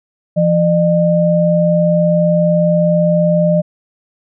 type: tone pair together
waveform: sine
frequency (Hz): 170 / 605.8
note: F3 / D#5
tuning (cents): -46 / -46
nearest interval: octave + minor seventh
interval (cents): 2200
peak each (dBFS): -12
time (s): 0.36-3.62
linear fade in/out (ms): 20
effects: none